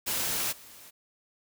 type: noise with level steps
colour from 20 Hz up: white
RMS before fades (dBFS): -30 / -50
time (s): 0.06-0.91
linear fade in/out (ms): 20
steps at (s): 0.51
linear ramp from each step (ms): 20
effects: none